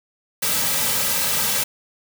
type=noise with comb filter; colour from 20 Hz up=white; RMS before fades=-21 dBFS; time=0.42-1.64 s; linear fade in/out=10 ms; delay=2.8 ms; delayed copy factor=-0.75; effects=none